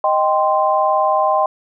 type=chord; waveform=sine; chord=C minor; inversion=first; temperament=equal with one note detuned; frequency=622.3 / 784 / 1042.3 Hz; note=Eb5 / G5 / C6; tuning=0 / 0 / -7 cents; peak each=-17 dBFS; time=0.04-1.46 s; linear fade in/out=2 ms; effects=none